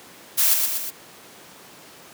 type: noise with echo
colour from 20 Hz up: blue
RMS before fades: -18 dBFS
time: 0.37-0.55 s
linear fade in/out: 20 ms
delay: 120 ms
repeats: 3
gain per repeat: -4 dB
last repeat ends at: 0.91 s
effects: pink hiss -45 dBFS RMS until 2.13 s + high-pass 200 Hz 12 dB/octave